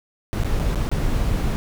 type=noise with dropouts; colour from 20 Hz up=brown; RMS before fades=-21 dBFS; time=0.33-1.56 s; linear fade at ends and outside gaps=0 ms; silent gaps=0.435-0.446 / 0.592-0.598 / 0.748-0.757 / 0.89-0.915 s; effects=none